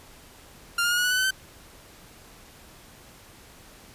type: tone with pitch steps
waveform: sawtooth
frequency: 1396.9 / 1416.4 / 1436.2 / 1456.2 / 1476.5 / 1497.2 / 1518.1 / 1539.3 Hz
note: F6 / F6 / F6 / F#6 / F#6 / F#6 / F#6 / G6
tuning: 0 / +24 / +48 / -28 / -4 / +20 / +44 / -32 cents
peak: -18 dBFS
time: 0.78-1.308 s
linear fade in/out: 5 ms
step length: 66 ms
effects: pink hiss -50 dBFS RMS until 3.94 s + resampled to 32000 Hz